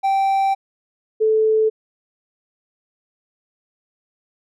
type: tone pair in turn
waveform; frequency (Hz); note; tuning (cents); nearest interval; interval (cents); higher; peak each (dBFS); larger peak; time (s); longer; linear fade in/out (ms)
triangle / sine; 780 / 437; G5 / A4; -9 / -12; minor seventh; 1003; first; -13; neither; 0.03-0.55 / 1.2-1.7; first; 20
effects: none